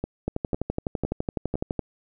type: two click trains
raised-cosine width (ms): 2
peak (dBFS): -12 / -14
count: 19 / 4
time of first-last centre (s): 0.28-1.793 / 0.04-1.555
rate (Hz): 11.9 / 1.98
effects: none